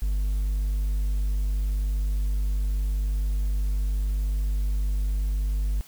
triangle tone with hard clipping, 49.58 Hz, G1, 20 cents sharp, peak -23 dBFS, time 0.02-5.81 s, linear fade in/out 0 ms, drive 5 dB, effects white hiss -51 dBFS RMS until 5.87 s

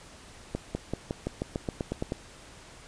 accelerating click train, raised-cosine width 2 ms, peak -16 dBFS, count 12, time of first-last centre 0.55-2.121 s, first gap 200 ms, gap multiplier 0.93, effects pink hiss -50 dBFS RMS until 2.87 s + resampled to 22050 Hz

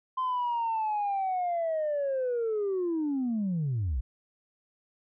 sine linear sweep, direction down, 1041 to 53.4 Hz, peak -25 dBFS, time 0.17-4.01 s, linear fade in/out 10 ms, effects tanh soft clip ceiling -24 dBFS

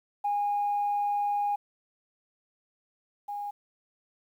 sine tone pair in turn, 819 / 819 Hz, G#5 / G#5, -24 / -24 cents, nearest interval unison, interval 0 cents, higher neither, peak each -24 / -32 dBFS, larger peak first, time 0.24-1.56 / 3.28-3.51 s, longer first, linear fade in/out 10 ms, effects tanh soft clip ceiling -21 dBFS + 10-bit

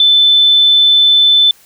sine tone, 3520 Hz, A7, in tune, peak -5 dBFS, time 0-1.51 s, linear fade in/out 2 ms, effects white hiss -46 dBFS RMS until 1.65 s

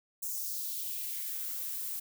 violet noise with high-pass filter sweep, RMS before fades -37 dBFS, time 0.22-2 s, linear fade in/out 10 ms, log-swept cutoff 7300 to 630 Hz, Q 2, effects none

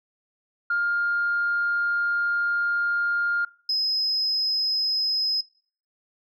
sine tone pair in turn, 1407 / 5088 Hz, F6 / D#8, +12 / +38 cents, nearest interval octave + minor seventh, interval 2226 cents, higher second, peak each -20 dBFS, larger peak neither, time 0.7-3.45 / 3.69-5.41 s, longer first, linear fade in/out 5 ms, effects noise-tail reverb RT60 0.5 s tail -23 dB re dry + tanh soft clip ceiling -16 dBFS

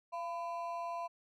triangle ring-modulated tone, 845 Hz, G#5, 30 cents sharp, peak -32 dBFS, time 0.12-1.08 s, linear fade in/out 20 ms, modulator 159 Hz, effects none

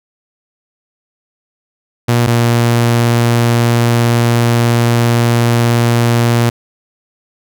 sawtooth tone pair in turn, 119.3 / 118.13 Hz, A#2 / A#2, +41 / +23 cents, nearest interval unison, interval 18 cents, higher first, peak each -5 dBFS, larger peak neither, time 2.08-2.27 / 2.27-6.5 s, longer second, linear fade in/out 10 ms, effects none

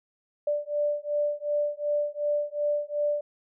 sine beating tone pair, 587 / 589.7 Hz, D5 / D5, -1 / +7 cents, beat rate 2.7 Hz, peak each -28 / -28 dBFS, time 0.47-3.21 s, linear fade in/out 5 ms, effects none

